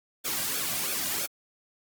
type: noise with flanger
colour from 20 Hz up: white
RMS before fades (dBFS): -30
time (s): 0.24-1.27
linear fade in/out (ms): 20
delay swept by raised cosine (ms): 1 to 2.3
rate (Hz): 3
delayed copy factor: -0.7
effects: Opus 48 kbps